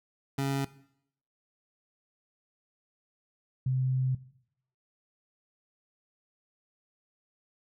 25% pulse / sine tone pair in turn, 137.5 / 129.84 Hz, C#3 / C3, -14 / -13 cents, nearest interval minor second, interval 99 cents, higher first, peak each -24 / -25 dBFS, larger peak first, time 0.38-0.65 / 3.66-4.15 s, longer second, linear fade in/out 5 ms, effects noise-tail reverb RT60 0.7 s tail -18 dB re dry

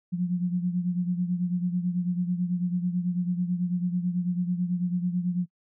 sine beating tone pair, 176.5 / 185.6 Hz, F3 / F#3, +19 / +6 cents, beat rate 9.1 Hz, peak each -25 / -31 dBFS, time 0.12-5.46 s, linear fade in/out 20 ms, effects noise-tail reverb RT60 0.1 s tail -26 dB re dry

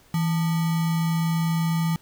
sine tone with sample-and-hold, 164.2 Hz, E3, 6 cents flat, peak -20 dBFS, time 0.14-1.96 s, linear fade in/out 2 ms, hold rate 1050 Hz, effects pink hiss -56 dBFS RMS until 2.01 s

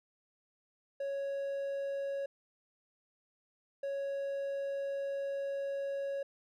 triangle tone bursts at uneven times, 554.4 Hz, C#5, in tune, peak -32 dBFS, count 2, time 1-2.26 / 3.83-6.23 s, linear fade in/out 5 ms, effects none

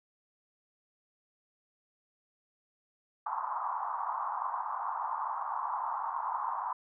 white band-pass noise, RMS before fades -35 dBFS, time 3.26-6.73 s, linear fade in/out 5 ms, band 850 to 1100 Hz, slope 48 dB/octave, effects none

